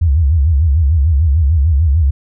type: tone with vibrato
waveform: sine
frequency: 76 Hz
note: D#2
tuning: 40 cents flat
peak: -8 dBFS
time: 0.01-2.11 s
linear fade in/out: 10 ms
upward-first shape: sine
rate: 6.7 Hz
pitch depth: 230 cents each way
effects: none